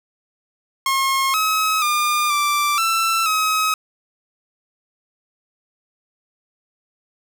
sawtooth tone with pitch steps, 1077 / 1279 / 1205 / 1174 / 1335 / 1273 Hz, C6 / D#6 / D6 / D6 / E6 / D#6, +50 / +47 / +44 / -1 / +22 / +39 cents, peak -13 dBFS, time 0.86-3.74 s, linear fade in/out 2 ms, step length 480 ms, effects 9-bit

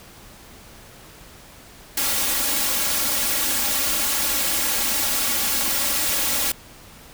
white noise with comb filter, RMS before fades -22 dBFS, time 1.97-6.52 s, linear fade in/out 5 ms, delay 3.6 ms, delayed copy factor +1, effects pink hiss -45 dBFS RMS until 7.13 s

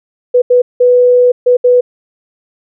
sine tone bursts at uneven times, 493.9 Hz, B4, in tune, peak -4 dBFS, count 5, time 0.34-0.42 / 0.5-0.62 / 0.8-1.32 / 1.46-1.57 / 1.64-1.81 s, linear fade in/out 10 ms, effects none

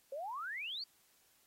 sine exponential sweep, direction up, 522 to 4699 Hz, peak -39 dBFS, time 0.12-0.84 s, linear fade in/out 5 ms, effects white hiss -70 dBFS RMS until 1.46 s + AAC 48 kbps

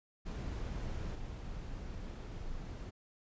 brown noise with level steps, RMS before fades -39 / -43 dBFS, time 0.25-2.91 s, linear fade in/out 20 ms, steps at 1.15 s, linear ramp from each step 2 ms, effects resampled to 16000 Hz

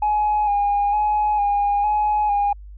sine tone with vibrato, 828 Hz, G#5, 5 cents flat, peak -15 dBFS, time 0.02-2.53 s, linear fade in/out 5 ms, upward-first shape square, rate 1.1 Hz, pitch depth 29 cents each way, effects tanh soft clip ceiling -13 dBFS + added 50 Hz sine -36 dBFS peak until 2.77 s

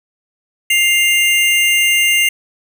square tone pair together, 2105 / 2794 Hz, C7 / F7, +10 / 0 cents, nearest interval perfect fourth, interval 490 cents, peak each -14 dBFS, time 0.7-2.29 s, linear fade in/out 5 ms, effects none

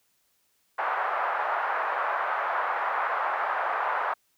white band-pass noise, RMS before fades -28 dBFS, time 0.78-4.14 s, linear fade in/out 10 ms, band 660 to 1400 Hz, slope 24 dB/octave, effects white hiss -70 dBFS RMS until 4.37 s

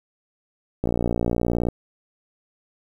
click train, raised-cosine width 2 ms, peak -9 dBFS, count 51, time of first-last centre 0.84-1.686 s, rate 59.1 Hz, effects 8-bit

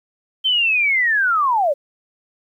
sine linear sweep, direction down, 3136 to 532 Hz, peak -14 dBFS, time 0.44-1.74 s, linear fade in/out 20 ms, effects 9-bit

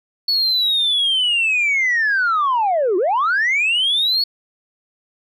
sine linear two-way sweep, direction down then up, 4435 to 340 to 4435 Hz, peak -13 dBFS, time 0.28-4.24 s, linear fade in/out 5 ms, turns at 2.97 s, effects tanh soft clip ceiling -12 dBFS

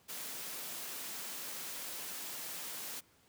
white high-pass noise, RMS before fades -43 dBFS, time 0.08-3.01 s, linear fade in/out 20 ms, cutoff 150 Hz, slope 24 dB/octave, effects pink hiss -67 dBFS RMS until 3.28 s + high-pass 80 Hz 12 dB/octave

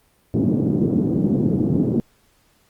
white band-pass noise, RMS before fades -19 dBFS, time 0.34-2 s, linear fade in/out 0 ms, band 120 to 320 Hz, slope 24 dB/octave, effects pink hiss -60 dBFS RMS until 2.69 s + Opus 32 kbps

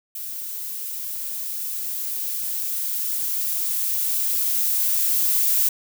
violet noise with level ramp, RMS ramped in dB -32 to -19 dBFS, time 0.15-5.69 s, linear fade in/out 5 ms, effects none

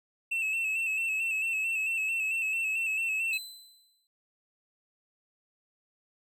triangle tone with vibrato, 2637 Hz, E7, in tune, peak -26 dBFS, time 0.31-3.38 s, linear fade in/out 10 ms, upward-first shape square, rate 4.5 Hz, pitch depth 38 cents each way
sawtooth tone with exponential decay, 4033 Hz, B7, 36 cents sharp, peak -32 dBFS, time 3.33-4.07 s, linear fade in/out 1 ms, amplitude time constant 160 ms
effects none

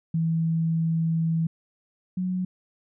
sine tone pair in turn, 163.4 / 183.41 Hz, E3 / F#3, -15 / -15 cents, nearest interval major second, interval 200 cents, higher second, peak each -21 / -24 dBFS, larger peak first, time 0.14-1.47 / 2.17-2.45 s, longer first, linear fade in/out 5 ms, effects none

